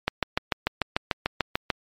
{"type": "click train", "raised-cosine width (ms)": 0.3, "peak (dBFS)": -6, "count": 12, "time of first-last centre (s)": [0.08, 1.702], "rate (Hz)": 6.78, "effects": ["MP3 64 kbps"]}